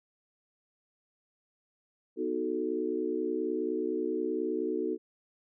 sine chord, B dominant seventh, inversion none, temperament equal, 246.9 / 311.1 / 370 / 440 Hz, B3 / D#4 / F#4 / A4, 0 / 0 / 0 / 0 cents, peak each -38 / -34 / -33 / -34 dBFS, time 2.16-4.98 s, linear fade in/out 50 ms, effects none

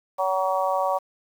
harmonic tone, 188.6 Hz, F#3, 33 cents sharp, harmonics 3 / 4 / 5 / 6, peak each -25 / -26 / -27 / -28 dBFS, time 0.18-0.99 s, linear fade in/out 20 ms, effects 8-bit

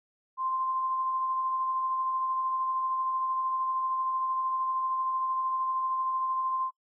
sine tone with tremolo, 1045 Hz, C6, 2 cents flat, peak -26 dBFS, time 0.37-6.71 s, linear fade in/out 50 ms, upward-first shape sine, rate 13 Hz, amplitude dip 25%, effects noise-tail reverb RT60 0.1 s tail -23 dB re dry

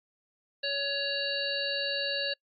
harmonic tone, 560 Hz, C#5, 18 cents sharp, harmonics 1 / 3 / 5 / 7 / 8, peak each -35 / -35 / -35 / -35 / -35 dBFS, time 0.63-2.34 s, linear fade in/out 10 ms, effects noise-tail reverb RT60 0.1 s tail -26 dB re dry + AAC 64 kbps

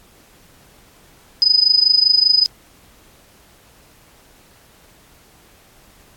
sine tone with amplitude modulation, 4997 Hz, D#8, 7 cents sharp, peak -7 dBFS, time 1.42-2.46 s, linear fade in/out 0 ms, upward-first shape sine, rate 25.1 Hz, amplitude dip 85%, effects pink hiss -50 dBFS RMS until 6.16 s + AAC 64 kbps

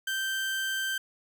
30% pulse tone, 1561 Hz, G6, 8 cents flat, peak -26 dBFS, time 0.07-0.98 s, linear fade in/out 5 ms, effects none

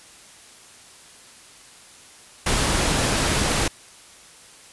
pink noise, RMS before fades -21 dBFS, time 2.46-3.68 s, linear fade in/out 5 ms, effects white hiss -47 dBFS RMS until 4.72 s + resampled to 24000 Hz

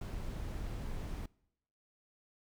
brown noise, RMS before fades -40 dBFS, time 0.01-1.26 s, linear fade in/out 5 ms, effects noise-tail reverb RT60 0.8 s tail -24 dB re dry

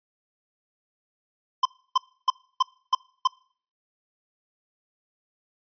square tone bursts, 1035 Hz, C6, 19 cents flat, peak -17 dBFS, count 6, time 1.63-3.274 s, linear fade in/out 5 ms, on 24 ms, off 300 ms, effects noise-tail reverb RT60 0.5 s tail -25 dB re dry + resampled to 11025 Hz

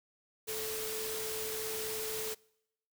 sine tone in noise, 437.8 Hz, A4, 9 cents flat, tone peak -39 dBFS, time 0.47-2.35 s, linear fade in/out 20 ms, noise white, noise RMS -39 dBFS, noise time 0.47-2.35 s, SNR -3 dB, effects noise-tail reverb RT60 0.8 s tail -25 dB re dry

